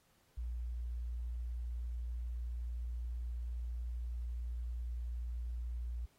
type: tone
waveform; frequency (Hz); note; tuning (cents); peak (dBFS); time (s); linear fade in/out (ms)
sine; 59.4; A#1; +33; -37; 0.37-6.06; 10
effects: pink hiss -72 dBFS RMS until 6.18 s + AAC 48 kbps